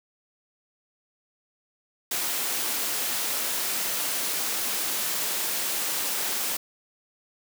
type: high-pass noise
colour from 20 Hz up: white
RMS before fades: -28 dBFS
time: 2.11-6.57 s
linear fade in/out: 5 ms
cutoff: 210 Hz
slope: 12 dB/octave
effects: none